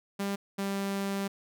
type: tone pair in turn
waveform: sawtooth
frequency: 198.9 / 197.3 Hz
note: G3 / G3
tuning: +25 / +11 cents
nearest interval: unison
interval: 14 cents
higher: first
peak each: -26 dBFS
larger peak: neither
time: 0.19-0.36 / 0.58-1.28 s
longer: second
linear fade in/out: 10 ms
effects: none